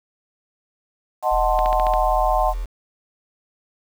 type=chord; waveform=sine; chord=D# diminished seventh; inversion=none; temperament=equal; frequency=622.3 / 740 / 880 / 1046.5 Hz; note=D#5 / F#5 / A5 / C6; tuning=0 / 0 / 0 / 0 cents; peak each=-22 / -20 / -23 / -24 dBFS; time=1.22-2.54 s; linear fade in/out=50 ms
type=tone; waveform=sine; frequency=42.15 Hz; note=E1; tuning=39 cents sharp; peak=-23 dBFS; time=1.31-2.66 s; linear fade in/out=20 ms
type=click train; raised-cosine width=0.3 ms; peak=-14 dBFS; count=6; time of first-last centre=1.59-1.937 s; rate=14.4 Hz
effects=7-bit